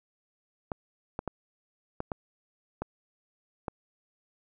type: clicks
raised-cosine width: 1 ms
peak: -18 dBFS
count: 7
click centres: 0.718 / 1.191 / 1.277 / 2.004 / 2.118 / 2.82 / 3.682 s
effects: none